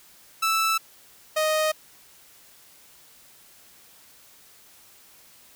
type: tone pair in turn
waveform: sawtooth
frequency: 1318.5 / 622.2 Hz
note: E6 / D#5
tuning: 0 / 0 cents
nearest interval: octave + minor second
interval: 1300 cents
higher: first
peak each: -17 dBFS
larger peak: neither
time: 0.42-0.78 / 1.36-1.72 s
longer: neither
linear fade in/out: 10 ms
effects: white hiss -53 dBFS RMS until 5.55 s